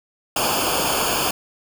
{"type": "noise with comb filter", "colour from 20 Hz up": "pink", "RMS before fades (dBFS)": -21, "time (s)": [0.36, 1.31], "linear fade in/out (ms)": 5, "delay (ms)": 0.51, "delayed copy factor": -0.9, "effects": []}